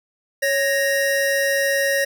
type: tone pair together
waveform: square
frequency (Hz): 554.4 / 1864.8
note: C#5 / A#6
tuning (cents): 0 / 0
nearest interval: octave + major sixth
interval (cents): 2100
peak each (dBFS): -21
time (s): 0.42-2.05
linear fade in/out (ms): 10
effects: none